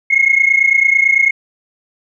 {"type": "tone pair together", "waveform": "sine", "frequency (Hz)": [2149, 2178], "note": ["C7", "C#7"], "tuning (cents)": [46, -31], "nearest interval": "unison", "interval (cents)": 23, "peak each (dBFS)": -11, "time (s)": [0.1, 1.31], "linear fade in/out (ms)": 10, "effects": ["tanh soft clip ceiling -1 dBFS"]}